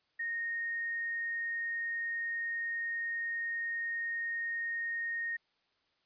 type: tone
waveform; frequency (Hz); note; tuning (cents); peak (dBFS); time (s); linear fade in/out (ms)
sine; 1855; A#6; -9; -33; 0.19-5.37; 10
effects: white hiss -75 dBFS RMS until 6.05 s + resampled to 11025 Hz